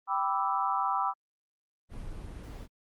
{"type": "chord", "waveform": "sine", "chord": "E minor seventh", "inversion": "first", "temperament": "equal", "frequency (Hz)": [784, 987.8, 1174.7, 1318.5], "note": ["G5", "B5", "D6", "E6"], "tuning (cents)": [0, 0, 0, 0], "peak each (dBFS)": [-32, -31, -32, -33], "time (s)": [0.07, 1.14], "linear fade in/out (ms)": 50}
{"type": "noise", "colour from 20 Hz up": "brown", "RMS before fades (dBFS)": -41, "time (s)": [1.89, 2.68], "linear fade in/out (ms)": 50}
{"effects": ["Opus 24 kbps"]}